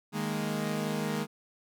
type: chord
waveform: sawtooth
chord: D# suspended fourth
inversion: none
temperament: equal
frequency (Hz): 155.56 / 207.7 / 233.1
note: D#3 / G#3 / A#3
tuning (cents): 0 / 0 / 0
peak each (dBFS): -31 / -29 / -32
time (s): 0.12-1.27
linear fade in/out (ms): 50
effects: none